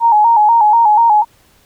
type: tone with vibrato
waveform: sine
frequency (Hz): 885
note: A5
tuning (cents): +10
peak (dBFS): -6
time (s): 0-1.25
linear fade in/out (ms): 50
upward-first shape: square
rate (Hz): 4.1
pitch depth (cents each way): 83
effects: pink hiss -51 dBFS RMS until 1.65 s